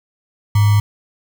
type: tone with sample-and-hold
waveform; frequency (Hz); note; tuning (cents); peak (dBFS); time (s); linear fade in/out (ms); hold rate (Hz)
sine; 103.83; G#2; 0; -9; 0.55-0.8; 5; 1050
effects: none